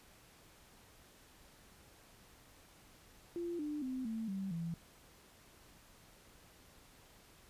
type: tone with pitch steps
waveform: sine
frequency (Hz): 344.5 / 298.2 / 258.1 / 223.4 / 193.34 / 167.35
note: F4 / D4 / C4 / A3 / G3 / E3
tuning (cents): -24 / +27 / -23 / +27 / -24 / +26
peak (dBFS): -37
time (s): 3.36-4.74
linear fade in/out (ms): 0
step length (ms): 230
effects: pink hiss -62 dBFS RMS until 7.49 s + resampled to 32000 Hz